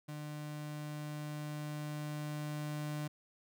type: tone with level ramp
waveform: 35% pulse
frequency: 150 Hz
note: D3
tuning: 37 cents sharp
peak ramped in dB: -40 to -35 dBFS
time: 0.08-3.08 s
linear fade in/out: 10 ms
effects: none